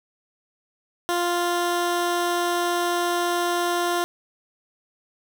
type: tone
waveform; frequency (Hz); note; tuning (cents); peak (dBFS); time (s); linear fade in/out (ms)
15% pulse; 349.2; F4; 0; -15; 1.09-4.04; 0
effects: none